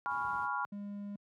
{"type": "chord", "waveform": "sine", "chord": "C# dominant seventh", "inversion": "second", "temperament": "equal", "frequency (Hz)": [830.6, 987.8, 1108.7, 1396.9], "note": ["G#5", "B5", "C#6", "E#6"], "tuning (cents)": [0, 0, 0, 0], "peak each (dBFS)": [-39, -37, -39, -37], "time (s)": [0.06, 0.65], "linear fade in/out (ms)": 0}
{"type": "noise", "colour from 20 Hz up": "brown", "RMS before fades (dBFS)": -48, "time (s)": [0.07, 0.49], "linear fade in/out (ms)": 50}
{"type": "tone", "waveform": "triangle", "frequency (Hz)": 202.9, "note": "G#3", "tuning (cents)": -40, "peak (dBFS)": -37, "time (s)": [0.72, 1.16], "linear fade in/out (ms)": 5}
{"effects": ["high-pass 100 Hz 12 dB/octave"]}